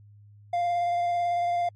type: tone with vibrato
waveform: triangle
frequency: 698 Hz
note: F5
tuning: 1 cent flat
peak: -21 dBFS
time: 0.53-1.69 s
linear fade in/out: 5 ms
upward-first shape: square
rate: 18 Hz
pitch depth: 11 cents each way
effects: added 103 Hz sine -49 dBFS peak until 1.75 s + MP3 48 kbps